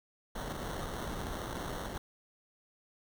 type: noise with sample-and-hold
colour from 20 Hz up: pink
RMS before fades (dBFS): -39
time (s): 0.35-1.98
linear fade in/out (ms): 5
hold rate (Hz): 2450
effects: none